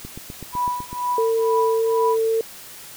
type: click train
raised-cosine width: 3 ms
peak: -21 dBFS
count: 8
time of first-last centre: 0.05-0.929 s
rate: 7.96 Hz
type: tone with tremolo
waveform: sine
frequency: 984 Hz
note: B5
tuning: 7 cents flat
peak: -18 dBFS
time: 0.52-2.17 s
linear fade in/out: 50 ms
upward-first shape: triangle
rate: 2.1 Hz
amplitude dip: 100%
type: tone with vibrato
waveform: sine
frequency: 450 Hz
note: A4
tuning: 39 cents sharp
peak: -17 dBFS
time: 1.18-2.41 s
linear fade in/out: 2 ms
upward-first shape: sine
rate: 1.7 Hz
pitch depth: 9 cents each way
effects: white hiss -40 dBFS RMS until 2.96 s